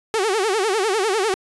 sawtooth tone with vibrato, 410 Hz, G#4, 22 cents flat, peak -14 dBFS, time 0.14-1.34 s, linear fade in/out 0 ms, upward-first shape sine, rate 10 Hz, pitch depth 190 cents each way, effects resampled to 24000 Hz

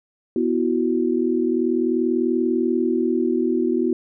sine chord, B suspended fourth, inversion none, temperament equal, 246.9 / 329.6 / 370 Hz, B3 / E4 / F#4, 0 / 0 / 0 cents, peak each -22 dBFS, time 0.36-3.93 s, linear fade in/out 2 ms, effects none

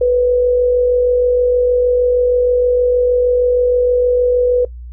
sine tone with amplitude modulation, 493.9 Hz, B4, in tune, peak -8 dBFS, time 0.01-4.65 s, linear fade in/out 5 ms, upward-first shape sine, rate 46.4 Hz, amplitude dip 35%, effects noise-tail reverb RT60 0.1 s tail -20 dB re dry + added 60 Hz sine -28 dBFS peak until 4.92 s

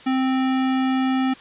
square tone, 261.6 Hz, C4, in tune, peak -19 dBFS, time 0.06-1.34 s, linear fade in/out 10 ms, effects white hiss -44 dBFS RMS until 1.4 s + resampled to 8000 Hz

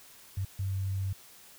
sine tone bursts at uneven times, 96.4 Hz, G2, 28 cents flat, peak -29 dBFS, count 2, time 0.37-0.45 / 0.59-1.13 s, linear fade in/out 5 ms, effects white hiss -54 dBFS RMS until 1.58 s

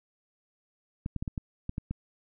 clicks, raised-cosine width 5 ms, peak -20 dBFS, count 8, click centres 1.061 / 1.163 / 1.225 / 1.278 / 1.378 / 1.694 / 1.781 / 1.91 s, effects none

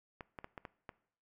clicks, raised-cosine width 0.5 ms, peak -29 dBFS, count 6, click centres 0.208 / 0.388 / 0.444 / 0.578 / 0.652 / 0.892 s, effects noise-tail reverb RT60 0.6 s tail -20 dB re dry

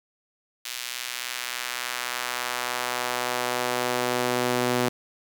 sawtooth tone with high-pass filter sweep, 123.47 Hz, B2, in tune, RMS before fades -28 dBFS, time 0.65-4.89 s, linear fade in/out 5 ms, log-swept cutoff 3000 to 270 Hz, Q 0.83, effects none

